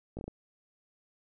slowing click train, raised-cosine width 2 ms, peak -26 dBFS, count 5, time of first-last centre 0.17-0.28 s, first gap 18 ms, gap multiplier 1.29, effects none

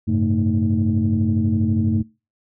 sine tone cluster, 95.8 / 108 / 133.4 / 222.6 / 312 Hz, G2 / A2 / C3 / A3 / D#4, -39 / -32 / +34 / +20 / +5 cents, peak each -20 / -23 / -27 / -19 / -27 dBFS, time 0.07-2.03 s, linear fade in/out 20 ms, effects noise-tail reverb RT60 0.3 s tail -24 dB re dry + tanh soft clip ceiling -8 dBFS

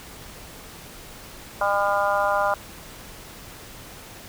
harmonic tone, 201.6 Hz, G3, 49 cents sharp, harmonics 3 / 4 / 5 / 6 / 7, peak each -24 / -25 / -26 / -27 / -27 dBFS, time 1.61-2.54 s, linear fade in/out 2 ms, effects pink hiss -42 dBFS RMS until 4.28 s

